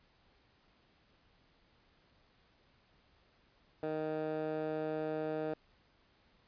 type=tone with band-pass filter; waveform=15% pulse; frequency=155.56 Hz; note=D#3; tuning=in tune; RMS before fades=-37 dBFS; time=3.83-5.54 s; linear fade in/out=2 ms; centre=570 Hz; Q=1.2; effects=pink hiss -69 dBFS RMS until 6.47 s + resampled to 11025 Hz